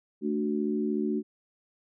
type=chord; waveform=sine; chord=D major; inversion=second; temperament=equal; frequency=220 / 293.7 / 370 Hz; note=A3 / D4 / F#4; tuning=0 / 0 / 0 cents; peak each=-29 / -31 / -31 dBFS; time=0.21-1.23 s; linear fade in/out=50 ms; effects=none